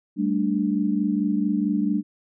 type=chord; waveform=sine; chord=G suspended second; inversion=none; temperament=just; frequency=196 / 220.5 / 294 Hz; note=G3 / A3 / D4; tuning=0 / +4 / +2 cents; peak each=-24 / -25 / -24 dBFS; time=0.16-2.03 s; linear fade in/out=50 ms; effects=none